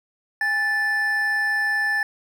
triangle tone pair together, 818.7 / 1754 Hz, G#5 / A6, -25 / -6 cents, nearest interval octave + minor second, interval 1319 cents, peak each -29 / -18 dBFS, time 0.41-2.03 s, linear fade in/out 2 ms, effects none

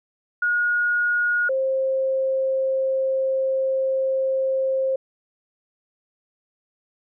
sine tone pair in turn, 1442 / 530.2 Hz, F#6 / C5, -45 / +23 cents, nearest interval octave + perfect fourth, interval 1732 cents, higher first, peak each -18 / -19 dBFS, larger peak first, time 0.42-1.49 / 1.49-4.96 s, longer second, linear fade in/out 5 ms, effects none

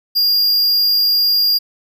square tone, 4817 Hz, D8, 43 cents sharp, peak -12 dBFS, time 0.15-1.59 s, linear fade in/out 20 ms, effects none

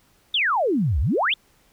sine exponential two-way sweep, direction down then up, 3677 to 60.2 to 3677 Hz, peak -18 dBFS, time 0.34-1.34 s, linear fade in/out 5 ms, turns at 1 s, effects pink hiss -60 dBFS RMS until 1.72 s

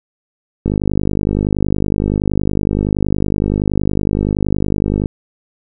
click train, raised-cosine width 3 ms, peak -3 dBFS, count 224, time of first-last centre 0.66-5.058 s, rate 50.7 Hz, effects none

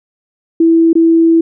sine tone with dropouts, 329.6 Hz, E4, in tune, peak -5 dBFS, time 0.6-1.41 s, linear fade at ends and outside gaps 5 ms, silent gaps 0.931-0.953 s, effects none

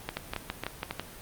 two click trains, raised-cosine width 0.3 ms, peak -15 / -15 dBFS, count 6 / 4, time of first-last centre 0.17-0.996 / 0.09-0.91 s, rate 6.05 / 3.66 Hz, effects pink hiss -46 dBFS RMS until 1.21 s + Opus 32 kbps

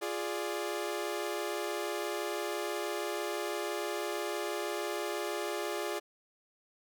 sawtooth chord, D diminished, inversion first, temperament equal, 349.2 / 415.3 / 587.3 Hz, F4 / Ab4 / D5, 0 / 0 / 0 cents, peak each -34 / -33 / -35 dBFS, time 0.01-6 s, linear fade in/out 20 ms, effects none

